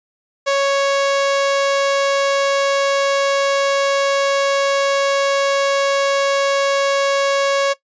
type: tone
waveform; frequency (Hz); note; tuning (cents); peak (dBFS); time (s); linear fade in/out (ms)
sawtooth; 554.4; C#5; 0; -10; 0.46-7.74; 20
effects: noise-tail reverb RT60 0.1 s tail -18 dB re dry + resampled to 16000 Hz